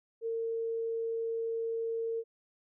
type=tone; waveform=sine; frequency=455.8 Hz; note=A#4; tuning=39 cents flat; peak=-31 dBFS; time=0.21-2.24 s; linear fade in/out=50 ms; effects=none